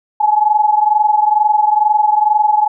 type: tone pair together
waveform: sine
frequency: 841.8 / 864 Hz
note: G#5 / A5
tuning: +23 / -32 cents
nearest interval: unison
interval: 45 cents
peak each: -11 / -14 dBFS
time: 0.2-2.68 s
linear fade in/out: 10 ms
effects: none